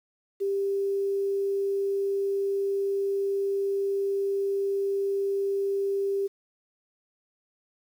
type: tone with quantisation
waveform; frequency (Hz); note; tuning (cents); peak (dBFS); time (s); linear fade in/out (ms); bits
sine; 395.4; G4; +15; -24; 0.4-6.28; 20; 9
effects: none